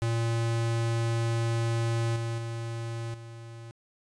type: tone with level steps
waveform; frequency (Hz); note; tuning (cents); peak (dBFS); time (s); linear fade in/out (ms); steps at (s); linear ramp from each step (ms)
square; 115.5; A#2; -16; -26 / -30 / -33 / -42; 0.02-3.71; 0; 2.16 / 2.38 / 3.14; 2
effects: resampled to 22050 Hz